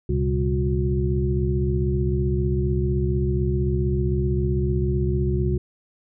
sine tone cluster, 69 / 117.4 / 133 / 200 / 362.5 Hz, C#2 / A#2 / C3 / G3 / F#4, -7 / +13 / +29 / +35 / -35 cents, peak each -23 / -32 / -24 / -29 / -26 dBFS, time 0.09-5.58 s, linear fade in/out 5 ms, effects none

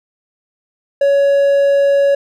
triangle tone, 560 Hz, C#5, 18 cents sharp, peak -7 dBFS, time 1.01-2.15 s, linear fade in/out 5 ms, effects none

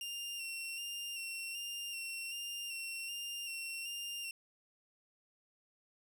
sawtooth tone with vibrato, 2763 Hz, F7, 19 cents flat, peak -37 dBFS, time 0.01-4.31 s, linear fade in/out 2 ms, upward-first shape square, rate 1.3 Hz, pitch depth 24 cents each way, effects none

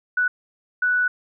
sine tone bursts at uneven times, 1480 Hz, F#6, in tune, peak -17 dBFS, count 2, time 0.17-0.28 / 0.82-1.08 s, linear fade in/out 5 ms, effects none

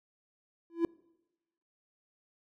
triangle tone with exponential growth, 335.7 Hz, E4, 32 cents sharp, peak -19 dBFS, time 0.7-0.85 s, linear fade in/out 1 ms, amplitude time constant 32 ms, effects noise-tail reverb RT60 1.0 s tail -25 dB re dry

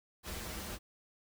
pink noise with comb filter, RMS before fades -42 dBFS, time 0.23-0.79 s, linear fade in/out 50 ms, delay 7.2 ms, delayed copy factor -0.55, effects none

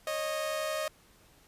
sawtooth tone pair together, 549 / 620.2 Hz, C#5 / D#5, -17 / -6 cents, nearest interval major second, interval 211 cents, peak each -34 / -28 dBFS, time 0.07-0.88 s, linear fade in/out 2 ms, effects pink hiss -61 dBFS RMS until 1.47 s + resampled to 32000 Hz

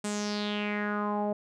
sawtooth tone with low-pass filter sweep, 207.7 Hz, G#3, in tune, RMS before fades -31 dBFS, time 0.04-1.33 s, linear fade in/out 5 ms, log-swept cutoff 8600 to 650 Hz, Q 4.4, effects none

